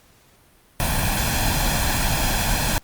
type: noise with comb filter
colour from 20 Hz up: pink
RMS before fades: -21 dBFS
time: 0.8-2.78 s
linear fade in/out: 0 ms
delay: 1.2 ms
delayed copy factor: +0.65
effects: pink hiss -55 dBFS RMS until 2.83 s + Opus 48 kbps